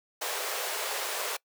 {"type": "high-pass noise", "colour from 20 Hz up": "pink", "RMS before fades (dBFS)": -33, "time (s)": [0.21, 1.37], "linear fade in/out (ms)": 10, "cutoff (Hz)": 420, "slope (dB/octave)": 48, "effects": ["noise-tail reverb RT60 0.1 s tail -23 dB re dry"]}